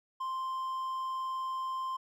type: tone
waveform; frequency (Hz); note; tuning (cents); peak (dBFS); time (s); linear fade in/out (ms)
triangle; 1046.5; C6; 0; -31; 0.2-1.97; 10
effects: none